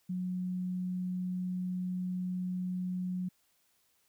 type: tone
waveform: sine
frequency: 182.2 Hz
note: F#3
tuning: 26 cents flat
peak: -32 dBFS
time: 0.09-3.29 s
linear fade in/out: 10 ms
effects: white hiss -72 dBFS RMS until 4.08 s